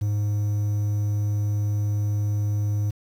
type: tone with quantisation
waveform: triangle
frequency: 103.83 Hz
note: G#2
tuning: in tune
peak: -19 dBFS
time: 0.01-2.91 s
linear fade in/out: 10 ms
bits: 8
effects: none